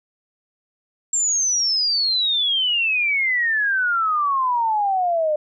sine exponential sweep, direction down, 7480 to 595 Hz, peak -17 dBFS, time 1.13-5.36 s, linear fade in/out 5 ms, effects none

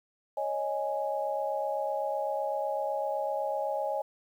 sine chord, C# suspended second, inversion none, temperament equal, 554.4 / 622.3 / 830.6 Hz, C#5 / D#5 / G#5, 0 / 0 / 0 cents, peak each -33 dBFS, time 0.37-4.02 s, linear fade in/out 5 ms, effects 10-bit

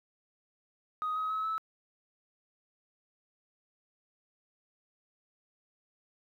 sine tone with pitch steps, 1250 / 1268.2 / 1286.6 / 1305.3 Hz, D#6 / D#6 / E6 / E6, +8 / +33 / -42 / -17 cents, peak -29 dBFS, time 1.02-1.58 s, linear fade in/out 0 ms, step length 140 ms, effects tanh soft clip ceiling -27 dBFS + 11-bit

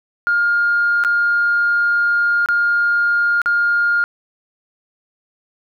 sine tone with dropouts, 1413 Hz, F6, 20 cents sharp, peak -12 dBFS, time 0.27-4.04 s, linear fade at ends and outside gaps 0 ms, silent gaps 1.038-1.048 / 2.46-2.487 / 3.417-3.459 s, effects tanh soft clip ceiling -8 dBFS + 9-bit

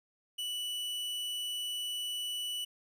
45% pulse tone, 2960 Hz, F#7, in tune, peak -34 dBFS, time 0.38-2.65 s, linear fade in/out 10 ms, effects resampled to 32000 Hz + 12-bit

